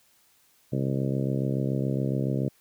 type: harmonic tone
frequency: 67.1 Hz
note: C2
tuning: 44 cents sharp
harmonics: 2 / 3 / 4 / 5 / 6 / 7 / 8 / 9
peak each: -27 / -31 / -33 / -35 / -37 / -38 / -39 / -40 dBFS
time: 0.72-2.49 s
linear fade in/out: 10 ms
effects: white hiss -63 dBFS RMS until 2.6 s